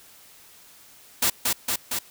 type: noise with echo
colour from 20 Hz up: white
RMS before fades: -21 dBFS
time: 1.22-1.3 s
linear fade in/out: 5 ms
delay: 230 ms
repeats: 3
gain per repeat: -2 dB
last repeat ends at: 1.99 s
effects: white hiss -51 dBFS RMS until 2.1 s